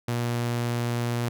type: tone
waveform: sawtooth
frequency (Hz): 119.4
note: A#2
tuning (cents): +42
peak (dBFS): -21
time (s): 0.08-1.29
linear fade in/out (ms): 5
effects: none